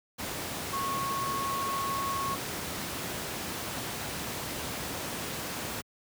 sine tone in noise, 1099 Hz, C#6, 15 cents flat, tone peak -30 dBFS, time 0.72-2.36 s, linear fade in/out 20 ms, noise pink, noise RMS -35 dBFS, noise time 0.18-5.82 s, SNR +2 dB, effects high-pass 100 Hz 12 dB/octave

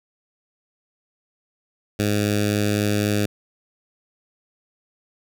10% pulse tone with notch filter, 103.83 Hz, G#2, in tune, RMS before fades -21 dBFS, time 1.99-3.26 s, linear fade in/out 5 ms, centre 950 Hz, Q 0.73, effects none

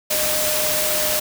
sine tone in noise, 611 Hz, D#5, 32 cents flat, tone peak -25 dBFS, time 0.1-1.2 s, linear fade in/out 10 ms, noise white, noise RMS -21 dBFS, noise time 0.1-1.2 s, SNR -7 dB, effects none

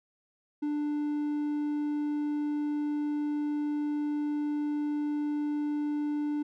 triangle tone, 295.6 Hz, D4, 11 cents sharp, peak -26 dBFS, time 0.62-6.43 s, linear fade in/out 10 ms, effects none

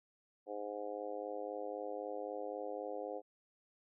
harmonic tone, 103.83 Hz, G#2, in tune, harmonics 3 / 4 / 5 / 6 / 7 / 8, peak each -49 / -46 / -43 / -50 / -47 / -55 dBFS, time 0.46-3.22 s, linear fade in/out 50 ms, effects none

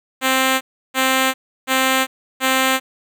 5% pulse tone bursts, 262.6 Hz, C4, 6 cents sharp, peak -3 dBFS, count 4, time 0.21-2.8 s, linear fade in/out 50 ms, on 400 ms, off 330 ms, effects none

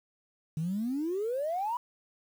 sine exponential sweep, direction up, 151.1 to 1000 Hz, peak -28 dBFS, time 0.57-1.77 s, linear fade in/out 2 ms, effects tanh soft clip ceiling -25 dBFS + 9-bit

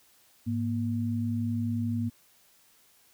sine tone pair together, 105 / 236.3 Hz, G#2 / A#3, +19 / +24 cents, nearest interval octave + major second, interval 1405 cents, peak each -30 / -29 dBFS, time 0.46-2.1 s, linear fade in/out 20 ms, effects white hiss -62 dBFS RMS until 3.13 s

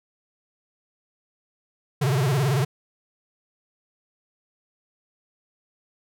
square tone with vibrato, 135.3 Hz, C#3, 42 cents flat, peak -20 dBFS, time 2.01-2.65 s, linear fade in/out 10 ms, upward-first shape sine, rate 18 Hz, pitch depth 190 cents each way, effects none

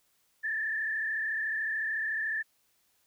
sine tone with frequency modulation, 1760 Hz, A6, in tune, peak -29 dBFS, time 0.43-2.43 s, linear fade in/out 20 ms, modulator 33.8 Hz, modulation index 1.6, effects white hiss -71 dBFS RMS until 3.06 s

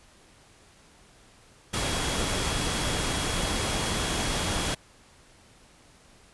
sine tone in noise, 3322 Hz, G#7, in tune, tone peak -38 dBFS, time 1.73-4.75 s, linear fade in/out 10 ms, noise pink, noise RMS -28 dBFS, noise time 1.73-4.75 s, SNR -13 dB, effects pink hiss -56 dBFS RMS until 6.33 s + resampled to 24000 Hz

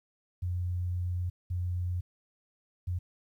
sine tone bursts at uneven times, 89.2 Hz, F2, 37 cents sharp, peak -29 dBFS, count 3, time 0.42-1.3 / 1.5-2.01 / 2.87-2.99 s, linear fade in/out 10 ms, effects 11-bit

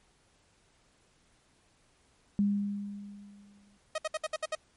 sine tone with exponential decay, 202.6 Hz, G#3, 43 cents flat, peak -22 dBFS, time 2.39-3.77 s, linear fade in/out 0 ms, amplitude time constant 300 ms
sawtooth tone bursts, 627 Hz, D#5, 13 cents sharp, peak -26 dBFS, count 7, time 3.95-4.552 s, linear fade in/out 5 ms, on 32 ms, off 63 ms
effects pink hiss -67 dBFS RMS until 4.76 s + MP3 48 kbps

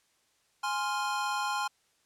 square chord, F minor, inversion first, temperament equal, 830.6 / 1046.5 / 1396.9 Hz, Ab5 / C6 / F6, 0 / 0 / 0 cents, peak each -34 / -34 / -36 dBFS, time 0.63-1.68 s, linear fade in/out 10 ms, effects white hiss -70 dBFS RMS until 2.05 s + low-pass 9000 Hz 12 dB/octave

